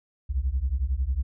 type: beating tone pair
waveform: sine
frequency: 60.2 / 71.2 Hz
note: B1 / C#2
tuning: -44 / +47 cents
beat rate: 11 Hz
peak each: -25 dBFS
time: 0.29-1.23 s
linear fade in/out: 20 ms
effects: tanh soft clip ceiling -18 dBFS